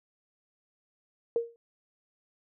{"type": "tone with exponential decay", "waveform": "sine", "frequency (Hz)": 466.2, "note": "A#4", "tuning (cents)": 0, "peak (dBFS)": -21, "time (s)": [1.36, 1.56], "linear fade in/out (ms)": 1, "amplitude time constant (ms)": 42, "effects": []}